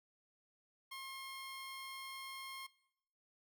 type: tone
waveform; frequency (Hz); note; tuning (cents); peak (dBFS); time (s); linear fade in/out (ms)
15% pulse; 1071; C6; +40; -39; 0.91-2.67; 10
effects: noise-tail reverb RT60 0.8 s tail -21 dB re dry